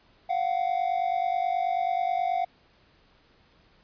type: tone pair together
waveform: triangle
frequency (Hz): 698.5 / 747.8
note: F5 / F#5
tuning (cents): 0 / +18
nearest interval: minor second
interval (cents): 118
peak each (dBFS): -25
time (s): 0.29-2.45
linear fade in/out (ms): 10
effects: pink hiss -61 dBFS RMS until 3.83 s + resampled to 11025 Hz